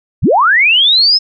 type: linear sweep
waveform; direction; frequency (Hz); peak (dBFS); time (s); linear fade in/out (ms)
sine; up; 39.96 to 5240; -6; 0.22-1.19; 20
effects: none